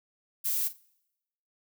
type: noise with echo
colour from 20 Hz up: violet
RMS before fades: -29 dBFS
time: 0.44-0.69 s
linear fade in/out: 20 ms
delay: 45 ms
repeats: 2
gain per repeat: -15 dB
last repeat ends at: 0.78 s
effects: noise-tail reverb RT60 0.9 s tail -25 dB re dry